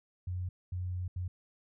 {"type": "tone bursts at uneven times", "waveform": "sine", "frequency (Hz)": 90.5, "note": "F#2", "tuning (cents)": -38, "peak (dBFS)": -33, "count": 3, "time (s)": [[0.27, 0.49], [0.72, 1.08], [1.16, 1.28]], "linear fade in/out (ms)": 5, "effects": []}